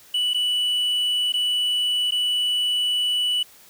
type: tone with dropouts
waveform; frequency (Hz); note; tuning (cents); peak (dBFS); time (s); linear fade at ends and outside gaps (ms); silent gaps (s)
triangle; 2960; F#7; 0; -18; 0.14-3.43; 5; 0.335-0.344 / 1.323-1.338 / 2.109-2.12
effects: white hiss -50 dBFS RMS until 3.69 s